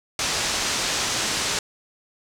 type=low-pass noise; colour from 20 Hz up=white; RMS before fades=-25 dBFS; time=0.19-1.59 s; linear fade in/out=2 ms; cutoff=7300 Hz; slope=24 dB/octave; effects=none